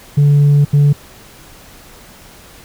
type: tone bursts at uneven times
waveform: sine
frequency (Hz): 144.4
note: D3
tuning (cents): -29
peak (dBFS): -4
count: 2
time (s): 0.17-0.65 / 0.73-0.93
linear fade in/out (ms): 10
effects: tanh soft clip ceiling -5 dBFS + pink hiss -40 dBFS RMS until 2.64 s